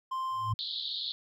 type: tone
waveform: triangle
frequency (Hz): 1046.5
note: C6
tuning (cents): 0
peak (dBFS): -29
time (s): 0.11-0.53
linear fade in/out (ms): 10
type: tone with exponential growth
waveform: sine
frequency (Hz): 110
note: A2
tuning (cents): 0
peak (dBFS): -25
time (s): 0.31-0.54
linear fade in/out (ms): 5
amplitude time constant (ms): 49
type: band-pass noise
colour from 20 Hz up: pink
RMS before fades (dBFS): -36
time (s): 0.59-1.12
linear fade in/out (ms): 0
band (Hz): 3400 to 4400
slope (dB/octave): 96
effects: none